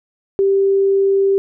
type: tone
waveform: sine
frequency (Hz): 392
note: G4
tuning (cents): 0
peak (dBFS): -11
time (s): 0.39-1.38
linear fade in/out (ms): 0
effects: none